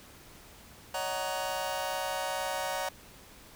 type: chord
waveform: sawtooth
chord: D# minor seventh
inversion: third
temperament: just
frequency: 560 / 622.3 / 746.7 / 933.4 Hz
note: C#5 / D#5 / F#5 / A#5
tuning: +18 / 0 / +16 / +2 cents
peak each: -33 / -35 / -32 / -33 dBFS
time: 0.94-2.89 s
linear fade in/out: 5 ms
effects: pink hiss -53 dBFS RMS until 3.55 s